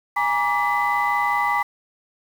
sine tone cluster, 824 / 949 / 1161 / 2000 Hz, G#5 / A#5 / D6 / B6, -14 / +31 / -20 / +21 cents, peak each -23 dBFS, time 0.16-1.63 s, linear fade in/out 10 ms, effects tanh soft clip ceiling -11 dBFS + 7-bit

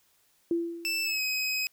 sine tone with exponential decay, 338.2 Hz, E4, 44 cents sharp, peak -22 dBFS, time 0.51-1.2 s, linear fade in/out 2 ms, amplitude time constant 150 ms
25% pulse tone with pitch glide, 2652 to 2529 Hz, E7 to D#7, +10 to +28 cents, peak -24 dBFS, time 0.85-1.67 s, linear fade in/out 0 ms, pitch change -82 cents, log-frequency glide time 1.03-1.21 s
effects white hiss -67 dBFS RMS until 1.72 s

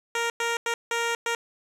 10% pulse tone bursts at uneven times, 466.2 Hz, A#4, in tune, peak -16 dBFS, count 5, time 0.15-0.3 / 0.4-0.57 / 0.66-0.74 / 0.91-1.15 / 1.26-1.35 s, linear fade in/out 2 ms, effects low-pass 9000 Hz 12 dB/octave + 8-bit

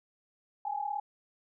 sine tone pair together, 810 / 848.2 Hz, G#5 / G#5, -43 / +36 cents, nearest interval minor second, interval 79 cents, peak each -34 / -35 dBFS, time 0.65-1 s, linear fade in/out 5 ms, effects none

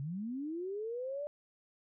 sine linear sweep, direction up, 130.81 to 596 Hz, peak -36 dBFS, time 0-1.27 s, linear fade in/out 0 ms, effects none

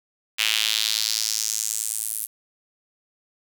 sawtooth tone with high-pass filter sweep, 109.4 Hz, A2, 9 cents flat, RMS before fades -25 dBFS, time 0.38-2.27 s, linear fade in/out 20 ms, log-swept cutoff 2700 to 11000 Hz, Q 2.5, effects none

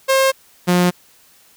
sawtooth tone pair in turn, 534 / 178.2 Hz, C5 / F3, +35 / +35 cents, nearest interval octave + perfect fifth, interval 1900 cents, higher first, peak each -8 dBFS, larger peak neither, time 0.08-0.32 / 0.67-0.91 s, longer neither, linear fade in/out 20 ms, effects white hiss -51 dBFS RMS until 1.56 s

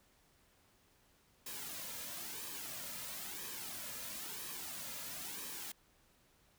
white noise with flanger, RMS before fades -45 dBFS, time 1.46-5.72 s, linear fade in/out 5 ms, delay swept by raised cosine 1.4 to 2.7 ms, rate 1 Hz, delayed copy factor -0.6, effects pink hiss -70 dBFS RMS until 6.58 s

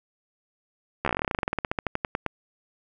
slowing click train, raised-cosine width 0.5 ms, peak -10 dBFS, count 27, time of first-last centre 1.05-2.263 s, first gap 13 ms, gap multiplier 1.09, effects none

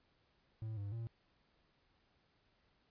triangle tone with pitch steps, 110.4 / 100.8 / 115 Hz, A2 / G2 / A#2, +6 / +49 / -23 cents, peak -38 dBFS, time 0.62-1.07 s, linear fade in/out 0 ms, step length 150 ms, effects pink hiss -75 dBFS RMS until 2.9 s + resampled to 11025 Hz

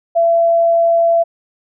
sine tone, 673 Hz, E5, 36 cents sharp, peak -9 dBFS, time 0.15-1.24 s, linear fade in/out 20 ms, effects none

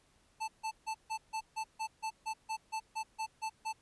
square tone bursts, 880 Hz, A5, in tune, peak -35 dBFS, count 15, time 0.4-3.73 s, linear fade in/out 20 ms, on 82 ms, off 150 ms, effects pink hiss -69 dBFS RMS until 3.81 s + resampled to 24000 Hz

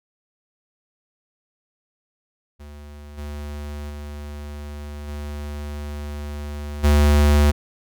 square tone with level steps, 73.42 Hz, D2, in tune, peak -38 / -30 / -32 / -29 / -13 dBFS, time 2.59-7.52 s, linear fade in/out 20 ms, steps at 3.17 / 3.89 / 5.07 / 6.83 s, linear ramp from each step 20 ms, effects none

